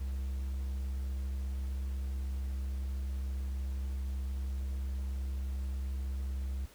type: tone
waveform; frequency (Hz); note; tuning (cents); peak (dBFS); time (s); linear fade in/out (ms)
triangle; 66.4; C2; +26; -31; 0-6.66; 10
effects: pink hiss -58 dBFS RMS until 6.74 s